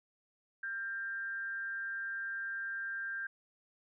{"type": "tone with amplitude modulation", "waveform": "sine", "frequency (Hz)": 1590, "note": "G6", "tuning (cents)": 24, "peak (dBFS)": -34, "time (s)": [0.63, 3.27], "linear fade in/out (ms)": 5, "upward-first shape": "sine", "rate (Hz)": 210, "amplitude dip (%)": 45, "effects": []}